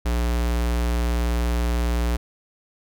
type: tone with notch filter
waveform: square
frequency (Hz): 59.3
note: A#1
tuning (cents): +30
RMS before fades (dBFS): -22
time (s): 0.05-2.17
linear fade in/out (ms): 10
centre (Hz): 120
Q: 1.3
effects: none